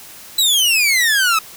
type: exponential sweep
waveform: sawtooth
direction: down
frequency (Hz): 4006 to 1267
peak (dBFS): -9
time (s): 0.38-1.39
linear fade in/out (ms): 5
effects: white hiss -38 dBFS RMS until 1.56 s